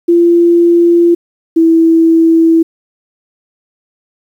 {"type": "tone pair in turn", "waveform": "sine", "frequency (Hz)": [342.7, 328], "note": ["F4", "E4"], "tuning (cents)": [-33, -9], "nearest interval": "minor second", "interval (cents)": 76, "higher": "first", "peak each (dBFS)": -4, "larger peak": "neither", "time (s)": [[0.08, 1.15], [1.56, 2.63]], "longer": "neither", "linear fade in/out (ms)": 10, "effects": ["7-bit"]}